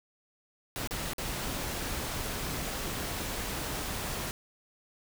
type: noise with dropouts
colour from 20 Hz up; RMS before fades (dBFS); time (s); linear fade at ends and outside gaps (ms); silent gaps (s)
pink; -35; 0.76-4.31; 0; 0.874-0.909 / 1.134-1.182
effects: none